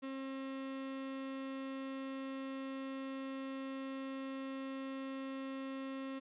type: tone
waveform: 35% pulse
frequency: 268.1 Hz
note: C4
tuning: 42 cents sharp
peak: -39 dBFS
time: 0.02-6.2 s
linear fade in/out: 20 ms
effects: resampled to 8000 Hz + 13-bit